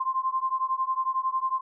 sine beating tone pair, 1044 / 1055 Hz, C6 / C6, -4 / +14 cents, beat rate 11 Hz, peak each -27 / -28 dBFS, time 0-1.61 s, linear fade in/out 10 ms, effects none

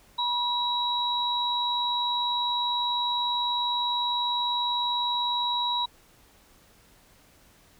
sine tone pair together, 970 / 3880 Hz, B5 / B7, -31 / -31 cents, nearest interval 2 octaves, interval 2400 cents, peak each -27 dBFS, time 0.18-5.86 s, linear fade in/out 10 ms, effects pink hiss -58 dBFS RMS until 7.79 s

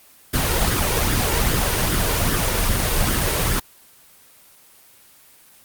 pink noise with flanger, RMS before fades -19 dBFS, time 0.33-3.6 s, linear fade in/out 10 ms, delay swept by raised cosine 0.58 to 2.18 ms, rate 2.5 Hz, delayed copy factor +0.55, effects white hiss -50 dBFS RMS until 5.64 s + Opus 24 kbps

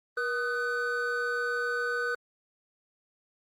triangle tone cluster, 479.3 / 1244 / 1505 Hz, A#4 / D#6 / F#6, +48 / -1 / +29 cents, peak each -31 / -35 / -28 dBFS, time 0.17-2.15 s, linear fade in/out 5 ms, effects Opus 24 kbps

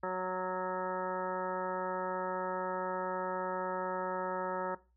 harmonic tone with a mistuned harmonic, 184.8 Hz, F#3, 2 cents flat, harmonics 1 / 2 / 3 / 4 / 5 / 6 / 7 / 8 / 9 / 10, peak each -44 / -40 / -38 / -46 / -39 / -51 / -41 / -53 / -47 / -52 dBFS, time 0.03-4.75 s, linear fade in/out 5 ms, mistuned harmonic 8, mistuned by -74 cents, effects noise-tail reverb RT60 0.3 s tail -18 dB re dry + added 60 Hz sine -68 dBFS peak until 4.96 s

